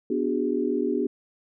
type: chord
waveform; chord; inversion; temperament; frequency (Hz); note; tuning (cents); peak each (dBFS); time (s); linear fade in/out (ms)
sine; G# half-diminished seventh; first; equal with one note detuned; 246.9 / 293.7 / 370 / 409.8; B3 / D4 / F#4 / G#4; 0 / 0 / 0 / -23; -28; 0.1-1.07; 5
effects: none